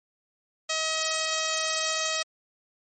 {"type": "tone", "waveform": "5% pulse", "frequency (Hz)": 636, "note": "D#5", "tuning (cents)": 38, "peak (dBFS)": -14, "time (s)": [0.69, 2.23], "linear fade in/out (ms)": 10, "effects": ["MP3 32 kbps"]}